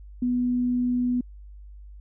sine tone, 246.6 Hz, B3, 2 cents flat, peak -21 dBFS, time 0.22-1.21 s, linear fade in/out 5 ms, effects added 50 Hz sine -41 dBFS peak until 2 s

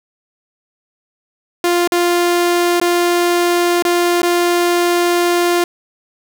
sawtooth tone with dropouts, 349.2 Hz, F4, in tune, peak -8 dBFS, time 1.64-5.64 s, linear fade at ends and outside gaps 2 ms, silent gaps 1.875-1.92 / 2.8-2.814 / 3.824-3.85 / 4.219-4.23 s, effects none

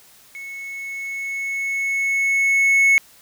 triangle tone with level ramp, 2200 Hz, C#7, 14 cents flat, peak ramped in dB -30 to -9 dBFS, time 0.35-2.98 s, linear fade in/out 0 ms, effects white hiss -50 dBFS RMS until 3.21 s

